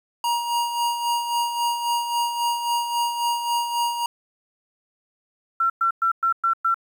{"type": "tone with tremolo", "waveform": "square", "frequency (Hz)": 947, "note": "A#5", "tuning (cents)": 27, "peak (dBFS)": -20, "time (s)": [0.24, 4.06], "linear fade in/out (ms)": 2, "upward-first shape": "sine", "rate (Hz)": 3.7, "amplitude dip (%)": 55}
{"type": "tone bursts", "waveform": "sine", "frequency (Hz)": 1352, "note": "E6", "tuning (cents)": 43, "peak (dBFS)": -17, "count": 6, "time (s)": [5.6, 6.744], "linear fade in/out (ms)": 5, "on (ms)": 99, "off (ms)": 110}
{"effects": ["9-bit"]}